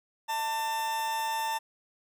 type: tone with amplitude modulation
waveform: 40% pulse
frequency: 895 Hz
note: A5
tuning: 29 cents sharp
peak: -26 dBFS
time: 0.28-1.59 s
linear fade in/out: 20 ms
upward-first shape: sine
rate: 263 Hz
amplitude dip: 40%
effects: none

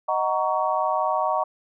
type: chord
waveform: sine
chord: D# minor seventh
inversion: none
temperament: just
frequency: 622.3 / 746.7 / 933.4 / 1120.1 Hz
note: D#5 / F#5 / A#5 / C#6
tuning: 0 / +16 / +2 / +18 cents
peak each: -26 dBFS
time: 0.08-1.44 s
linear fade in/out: 10 ms
effects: none

